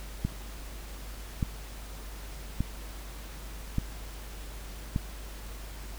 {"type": "click train", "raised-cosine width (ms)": 5, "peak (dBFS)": -15, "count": 5, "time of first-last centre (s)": [0.25, 4.961], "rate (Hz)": 0.849, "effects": ["added 50 Hz sine -40 dBFS peak until 5.98 s", "pink hiss -47 dBFS RMS until 5.98 s"]}